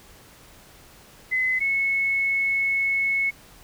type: tone pair in turn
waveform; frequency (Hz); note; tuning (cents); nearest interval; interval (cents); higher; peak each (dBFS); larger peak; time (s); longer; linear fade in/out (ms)
sine; 2033 / 2196; B6 / C#7; +50 / -17; minor second; 133; second; -20; neither; 1.31-1.6 / 1.6-3.31; second; 20
effects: pink hiss -50 dBFS RMS until 3.63 s